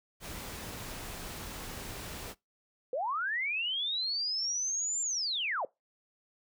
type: noise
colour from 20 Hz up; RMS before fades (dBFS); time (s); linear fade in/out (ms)
pink; -42; 0.2-2.35; 50
type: linear two-way sweep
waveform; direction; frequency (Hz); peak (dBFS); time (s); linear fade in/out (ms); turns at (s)
sine; up then down; 472.6 to 7350 to 472.6; -30; 2.93-5.65; 2; 5.01
effects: noise-tail reverb RT60 0.2 s tail -23 dB re dry